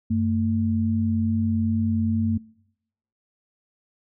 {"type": "tone pair together", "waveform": "sine", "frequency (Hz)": [94.48, 224.4], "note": ["F#2", "A3"], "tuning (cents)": [37, 34], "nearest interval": "octave + minor third", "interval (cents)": 1497, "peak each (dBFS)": [-24, -21], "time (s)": [0.1, 2.38], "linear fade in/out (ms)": 10, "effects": ["noise-tail reverb RT60 0.8 s tail -24 dB re dry"]}